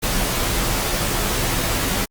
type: noise with comb filter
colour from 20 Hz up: pink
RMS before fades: -21 dBFS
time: 0.02-2.06 s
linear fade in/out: 20 ms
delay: 13 ms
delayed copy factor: -0.6
effects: Opus 48 kbps